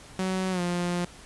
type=tone with pitch glide; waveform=sawtooth; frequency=187.4 to 175.86 Hz; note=F#3 to F3; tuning=+22 to +12 cents; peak=-22 dBFS; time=0.19-1.05 s; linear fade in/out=2 ms; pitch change=-110 cents; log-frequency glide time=0.51-0.61 s; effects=pink hiss -48 dBFS RMS until 1.25 s + resampled to 24000 Hz